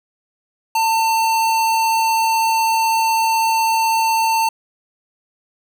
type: tone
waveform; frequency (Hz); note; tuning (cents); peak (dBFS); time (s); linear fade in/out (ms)
square; 898; A5; +35; -15; 0.75-4.49; 5
effects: none